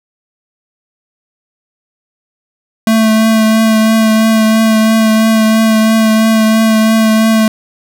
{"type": "tone with vibrato", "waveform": "square", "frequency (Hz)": 220.7, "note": "A3", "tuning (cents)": 5, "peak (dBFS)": -7, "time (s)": [2.87, 7.48], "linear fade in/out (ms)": 2, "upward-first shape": "triangle", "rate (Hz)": 3, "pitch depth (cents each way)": 21, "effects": []}